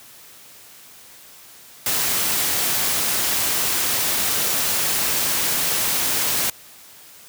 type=noise; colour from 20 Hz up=white; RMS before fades=-21 dBFS; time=1.86-6.5 s; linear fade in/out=2 ms; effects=white hiss -45 dBFS RMS until 7.28 s + high-pass 60 Hz 12 dB/octave